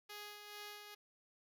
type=tone with tremolo; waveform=5% pulse; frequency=415.3 Hz; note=G#4; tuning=in tune; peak=-36 dBFS; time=0.09-0.95 s; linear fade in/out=10 ms; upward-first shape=sine; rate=2.3 Hz; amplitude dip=45%; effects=none